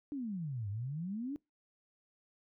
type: exponential two-way sweep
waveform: sine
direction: down then up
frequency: 299.8 to 97.1 to 299.8 Hz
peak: -36 dBFS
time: 0.12-1.36 s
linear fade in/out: 0 ms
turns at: 0.69 s
effects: noise-tail reverb RT60 0.2 s tail -24 dB re dry